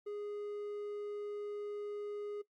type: tone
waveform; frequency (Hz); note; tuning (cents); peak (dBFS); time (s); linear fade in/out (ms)
triangle; 413.5; G#4; -8; -37; 0.06-2.42; 10
effects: noise-tail reverb RT60 0.1 s tail -18 dB re dry + Opus 48 kbps